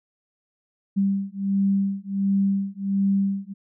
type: beating tone pair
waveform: sine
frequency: 196 / 197.4 Hz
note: G3 / G3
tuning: 0 / +12 cents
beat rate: 1.4 Hz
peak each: -23 dBFS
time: 0.96-3.54 s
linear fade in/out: 20 ms
effects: none